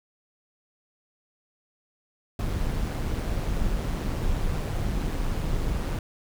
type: noise with amplitude modulation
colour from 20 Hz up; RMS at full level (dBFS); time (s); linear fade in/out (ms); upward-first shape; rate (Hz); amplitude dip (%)
brown; -25; 2.39-5.99; 2; sine; 158; 40
effects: none